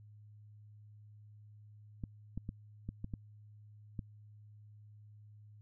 clicks, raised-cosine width 5 ms, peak -27 dBFS, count 7, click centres 2.038 / 2.376 / 2.491 / 2.89 / 3.044 / 3.138 / 3.992 s, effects added 105 Hz sine -54 dBFS peak until 5.61 s

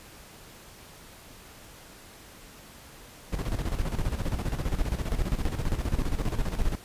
brown noise with tremolo, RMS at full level -26 dBFS, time 3.32-6.76 s, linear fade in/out 10 ms, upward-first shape square, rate 15 Hz, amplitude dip 65%, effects pink hiss -49 dBFS RMS until 6.84 s + resampled to 32000 Hz

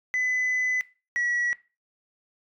sine tone pair in turn, 2008 / 1929.8 Hz, B6 / B6, +28 / -41 cents, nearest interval minor second, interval 69 cents, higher first, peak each -21 dBFS, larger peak neither, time 0.14-0.81 / 1.16-1.53 s, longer first, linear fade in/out 0 ms, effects noise-tail reverb RT60 0.3 s tail -19 dB re dry + tanh soft clip ceiling -21 dBFS

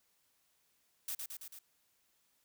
blue noise with echo, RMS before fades -39 dBFS, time 1.08-1.15 s, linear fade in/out 5 ms, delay 110 ms, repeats 4, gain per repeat -3 dB, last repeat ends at 1.59 s, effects white hiss -75 dBFS RMS until 2.44 s

